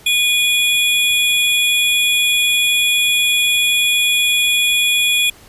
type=tone pair together; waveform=square; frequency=2452 / 3373 Hz; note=D#7 / G#7; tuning=-26 / +26 cents; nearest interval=tritone; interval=552 cents; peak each=-16 dBFS; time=0.06-5.3 s; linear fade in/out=5 ms; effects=pink hiss -44 dBFS RMS until 5.48 s + resampled to 32000 Hz